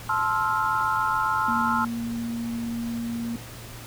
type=chord; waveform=sine; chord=F major seventh; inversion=first; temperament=just; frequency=873.1 / 1047.7 / 1309.6 / 1396.9 Hz; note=A5 / C6 / E6 / F6; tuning=-14 / +2 / -12 / 0 cents; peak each=-27 dBFS; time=0.09-1.85 s; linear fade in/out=5 ms
type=tone; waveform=sine; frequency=233.1 Hz; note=A#3; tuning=in tune; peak=-27 dBFS; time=1.48-3.36 s; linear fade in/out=2 ms
effects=added 116 Hz sine -42 dBFS peak until 3.86 s + pink hiss -42 dBFS RMS until 3.86 s